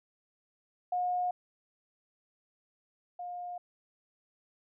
sine tone pair in turn, 720 / 710.9 Hz, F#5 / F5, -47 / +31 cents, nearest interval unison, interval 22 cents, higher first, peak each -28 / -37 dBFS, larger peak first, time 0.92-1.31 / 3.19-3.58 s, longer neither, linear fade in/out 5 ms, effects none

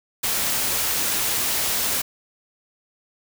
white noise, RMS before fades -23 dBFS, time 0.23-2.02 s, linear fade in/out 10 ms, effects none

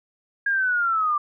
sine linear sweep, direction down, 1638 to 1173 Hz, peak -19 dBFS, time 0.46-1.18 s, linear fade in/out 5 ms, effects none

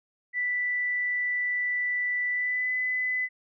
sine tone with pitch glide, 1975.5 to 2008 Hz, B6 to B6, 0 to +28 cents, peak -25 dBFS, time 0.33-3.29 s, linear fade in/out 50 ms, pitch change +28 cents, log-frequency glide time 2.3-2.71 s, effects none

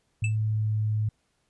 sine tone with pitch glide, 108.6 to 107.54 Hz, A2 to A2, -22 to -39 cents, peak -23 dBFS, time 0.22-1.09 s, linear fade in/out 5 ms, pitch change -17 cents, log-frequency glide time 0.37-0.73 s
square tone with exponential decay, 2637 Hz, E7, in tune, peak -27 dBFS, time 0.24-0.36 s, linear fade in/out 2 ms, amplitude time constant 25 ms
effects pink hiss -72 dBFS RMS until 1.49 s + resampled to 24000 Hz

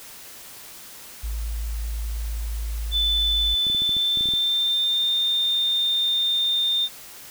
sine tone, 55 Hz, A1, in tune, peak -25 dBFS, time 1.23-3.55 s, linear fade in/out 10 ms
sine tone with pitch glide, 3513 to 3622 Hz, A7 to A7, -3 to +49 cents, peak -19 dBFS, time 2.91-6.89 s, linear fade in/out 50 ms, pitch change +52 cents, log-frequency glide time 3.67-5.1 s
clicks, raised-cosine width 3 ms, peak -24 dBFS, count 11, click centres 3.668 / 3.7 / 3.748 / 3.82 / 3.893 / 3.967 / 4.173 / 4.209 / 4.257 / 4.288 / 4.337 s
effects white hiss -42 dBFS RMS until 7.3 s

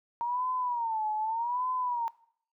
sine tone with vibrato, 932.3 Hz, A#5, in tune, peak -28 dBFS, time 0.21-2.08 s, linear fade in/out 0 ms, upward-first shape sine, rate 0.83 Hz, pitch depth 150 cents each way, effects noise-tail reverb RT60 0.6 s tail -21 dB re dry

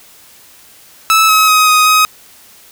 sawtooth tone with pitch steps, 1307 / 1279 / 1261 / 1251 / 1260 Hz, E6 / D#6 / D#6 / D#6 / D#6, -15 / +47 / +23 / +9 / +21 cents, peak -3 dBFS, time 1.1-2.05 s, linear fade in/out 0 ms, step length 190 ms, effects white hiss -42 dBFS RMS until 2.71 s

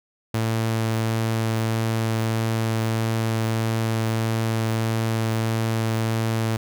sawtooth tone, 112.3 Hz, A2, 36 cents sharp, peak -17 dBFS, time 0.34-6.57 s, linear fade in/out 5 ms, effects none

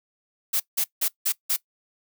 blue noise bursts, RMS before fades -23 dBFS, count 5, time 0.53-1.565 s, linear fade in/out 10 ms, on 71 ms, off 170 ms, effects noise-tail reverb RT60 0.1 s tail -20 dB re dry

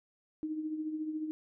sine tone with tremolo, 310.5 Hz, D#4, 3 cents flat, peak -31 dBFS, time 0.43-1.31 s, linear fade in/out 0 ms, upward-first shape triangle, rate 14 Hz, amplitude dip 60%, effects none

